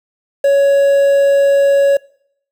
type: tone with quantisation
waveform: triangle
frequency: 558 Hz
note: C#5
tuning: 11 cents sharp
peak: -6 dBFS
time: 0.44-1.97 s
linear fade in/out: 5 ms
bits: 6
effects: noise-tail reverb RT60 0.7 s tail -24 dB re dry